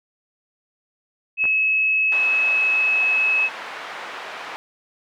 sine tone, 2579 Hz, E7, 39 cents flat, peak -16 dBFS, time 1.37-3.5 s, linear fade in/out 50 ms
clicks, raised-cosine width 0.5 ms, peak -19 dBFS, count 2, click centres 1.441 / 1.454 s
pink band-pass noise, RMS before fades -34 dBFS, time 2.12-4.56 s, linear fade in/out 0 ms, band 810 to 2300 Hz, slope 12 dB/octave
effects none

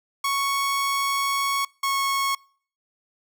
sawtooth tone pair in turn, 1108.7 / 1099.1 Hz, C#6 / C#6, 0 / -15 cents, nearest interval unison, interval 15 cents, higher first, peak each -18 dBFS, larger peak neither, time 0.24-1.65 / 1.83-2.35 s, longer first, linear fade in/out 5 ms, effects noise-tail reverb RT60 0.5 s tail -26 dB re dry

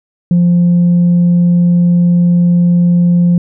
sine tone, 174.61 Hz, F3, in tune, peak -4 dBFS, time 0.31-3.38 s, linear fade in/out 2 ms, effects tanh soft clip ceiling -4 dBFS

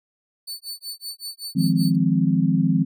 sawtooth tone with tremolo, 4494 Hz, C#8, 23 cents sharp, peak -26 dBFS, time 0.47-1.96 s, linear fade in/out 10 ms, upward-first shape sine, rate 5.3 Hz, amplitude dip 100%
sine chord, F minor seventh, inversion third, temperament equal with one note detuned, 155.56 / 174.61 / 207.7 / 260.4 Hz, Eb3 / F3 / Ab3 / C4, 0 / 0 / 0 / -8 cents, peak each -22 / -20 / -24 / -22 dBFS, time 1.55-2.85 s, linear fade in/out 20 ms
effects none

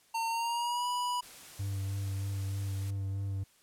square tone with pitch glide, 910 to 981 Hz, A#5 to B5, -42 to -12 cents, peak -31 dBFS, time 0.14-1.21 s, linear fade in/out 10 ms, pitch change +130 cents, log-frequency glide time 0.28-0.87 s
white noise, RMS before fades -50 dBFS, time 1.22-2.91 s, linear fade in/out 10 ms
triangle tone with vibrato, 98 Hz, G2, in tune, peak -30 dBFS, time 1.59-3.44 s, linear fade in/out 10 ms, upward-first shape sine, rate 3.2 Hz, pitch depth 18 cents each way
effects white hiss -65 dBFS RMS until 3.62 s + low-pass 12000 Hz 12 dB/octave

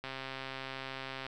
click train, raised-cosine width 0.3 ms, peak -24 dBFS, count 164, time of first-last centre 0.04-1.266 s, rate 133 Hz, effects none

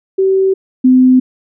sine tone pair in turn, 383.3 / 255.8 Hz, G4 / C4, -39 / -39 cents, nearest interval perfect fifth, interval 700 cents, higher first, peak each -8 / -4 dBFS, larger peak second, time 0.18-0.54 / 0.84-1.2 s, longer neither, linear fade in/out 10 ms, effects none

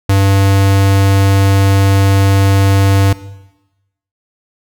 square tone, 98 Hz, G2, in tune, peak -8 dBFS, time 0.09-3.13 s, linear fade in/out 5 ms, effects noise-tail reverb RT60 1.0 s tail -17 dB re dry

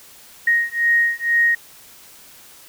sine beating tone pair, 1870 / 1872.1 Hz, A#6 / A#6, +5 / +7 cents, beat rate 2.1 Hz, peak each -18 dBFS, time 0.47-1.55 s, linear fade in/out 5 ms, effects white hiss -45 dBFS RMS until 2.68 s

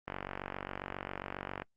click train, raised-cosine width 0.5 ms, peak -22 dBFS, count 74, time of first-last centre 0.08-1.62 s, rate 47.4 Hz, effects noise-tail reverb RT60 0.1 s tail -25 dB re dry + Opus 32 kbps

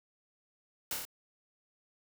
white noise with echo, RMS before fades -35 dBFS, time 0.91-0.94 s, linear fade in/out 2 ms, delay 28 ms, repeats 4, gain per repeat -2 dB, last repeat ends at 1.052 s, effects none

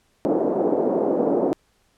pink band-pass noise, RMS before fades -21 dBFS, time 0.25-1.53 s, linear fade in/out 0 ms, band 260 to 640 Hz, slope 24 dB/octave, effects pink hiss -64 dBFS RMS until 1.97 s + low-pass 11000 Hz 12 dB/octave

